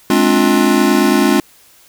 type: chord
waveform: square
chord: D half-diminished seventh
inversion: second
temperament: just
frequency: 211.4 / 264.3 / 293.7 / 352.4 Hz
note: Ab3 / C4 / D4 / F4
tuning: +31 / +18 / 0 / +16 cents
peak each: -16 dBFS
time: 0.1-1.4 s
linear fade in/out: 2 ms
effects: white hiss -47 dBFS RMS until 1.88 s